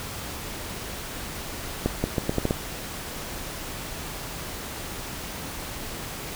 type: accelerating click train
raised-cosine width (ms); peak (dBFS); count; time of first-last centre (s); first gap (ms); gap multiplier
2; -9; 7; 1.86-2.509; 180; 0.79
effects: pink hiss -35 dBFS RMS until 6.35 s